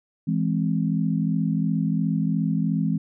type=chord; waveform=sine; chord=E augmented; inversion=none; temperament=equal; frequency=164.81 / 207.7 / 261.6 Hz; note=E3 / G#3 / B#3; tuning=0 / 0 / 0 cents; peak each=-23 / -25 / -27 dBFS; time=0.27-2.98 s; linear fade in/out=10 ms; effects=none